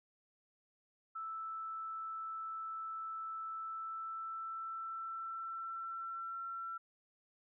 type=tone with pitch glide; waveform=sine; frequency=1318 to 1350.4 Hz; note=E6 to E6; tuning=-1 to +41 cents; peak=-40 dBFS; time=1.15-6.78 s; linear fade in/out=10 ms; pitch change=+42 cents; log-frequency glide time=3.52-6.45 s; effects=none